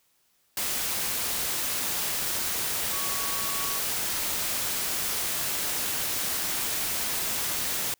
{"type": "tone in noise", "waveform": "sine", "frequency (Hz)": 1123, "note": "C#6", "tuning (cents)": 22, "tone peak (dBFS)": -37, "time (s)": [2.92, 3.79], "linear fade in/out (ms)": 2, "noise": "white", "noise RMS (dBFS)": -29, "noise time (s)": [0.57, 7.94], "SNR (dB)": -11, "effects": ["white hiss -68 dBFS RMS until 7.99 s"]}